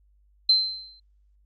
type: tone with exponential decay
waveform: sine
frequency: 4100 Hz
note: C8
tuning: 36 cents flat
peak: -13 dBFS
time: 0.49-1 s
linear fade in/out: 5 ms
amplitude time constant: 110 ms
effects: added 50 Hz sine -58 dBFS peak until 1.45 s + Opus 48 kbps